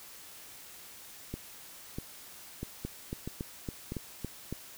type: two click trains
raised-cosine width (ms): 3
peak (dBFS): -23 / -22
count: 5 / 7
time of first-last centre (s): 1.34-3.921 / 2.85-4.526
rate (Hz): 1.55 / 3.58
effects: white hiss -50 dBFS RMS until 4.77 s